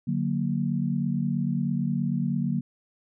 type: chord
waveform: sine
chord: D augmented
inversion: none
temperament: equal with one note detuned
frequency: 146.83 / 183.83 / 233.1 Hz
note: D3 / F#3 / A#3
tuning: 0 / -11 / 0 cents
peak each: -28 dBFS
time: 0.07-2.61 s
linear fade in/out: 10 ms
effects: none